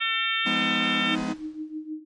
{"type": "harmonic tone", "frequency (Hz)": 450.3, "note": "A4", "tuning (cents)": 40, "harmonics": [3, 4, 5, 6, 7, 8], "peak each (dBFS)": [-30, -30, -30, -30, -30, -30], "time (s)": [0, 1.16], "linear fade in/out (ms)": 20}
{"type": "chord", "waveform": "45% pulse", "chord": "F half-diminished seventh", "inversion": "none", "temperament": "just", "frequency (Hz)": [174.61, 209.5, 251.4, 314.3], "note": ["F3", "Ab3", "Cb4", "Eb4"], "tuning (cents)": [0, 15, 31, 18], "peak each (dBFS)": [-36, -31, -30, -34], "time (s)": [0.45, 1.34], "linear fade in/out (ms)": 20}
{"type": "tone with tremolo", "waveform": "sine", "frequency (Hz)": 310, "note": "D#4", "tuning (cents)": -6, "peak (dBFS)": -28, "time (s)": [0.95, 2.05], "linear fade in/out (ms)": 50, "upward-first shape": "triangle", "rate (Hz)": 6.4, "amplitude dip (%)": 85}
{"type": "noise with exponential decay", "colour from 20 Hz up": "pink", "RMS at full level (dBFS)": -41, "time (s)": [1.17, 1.91], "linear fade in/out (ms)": 2, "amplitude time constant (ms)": 160}
{"effects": ["low-pass 6000 Hz 12 dB/octave", "MP3 48 kbps"]}